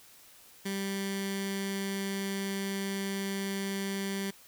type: tone with notch filter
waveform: 15% pulse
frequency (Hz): 196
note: G3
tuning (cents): 0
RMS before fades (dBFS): -34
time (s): 0.65-4.31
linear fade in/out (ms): 10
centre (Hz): 670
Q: 0.65
effects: white hiss -56 dBFS RMS until 4.47 s